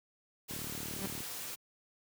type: noise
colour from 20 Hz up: white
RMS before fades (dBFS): -42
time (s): 0.48-1.56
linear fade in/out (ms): 20
type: click train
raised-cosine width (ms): 3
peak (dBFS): -31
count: 27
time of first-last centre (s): 0.51-1.205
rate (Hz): 37.4
type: tone with exponential growth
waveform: sawtooth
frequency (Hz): 196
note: G3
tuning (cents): 0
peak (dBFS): -31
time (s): 0.87-1.06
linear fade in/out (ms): 0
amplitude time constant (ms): 41
effects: high-pass 80 Hz 12 dB/octave